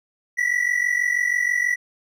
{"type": "tone pair together", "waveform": "triangle", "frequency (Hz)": [1929.3, 1975.5], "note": ["B6", "B6"], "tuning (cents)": [-41, 0], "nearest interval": "unison", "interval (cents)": 41, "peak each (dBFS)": -20, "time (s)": [0.37, 1.76], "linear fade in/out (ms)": 20, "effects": []}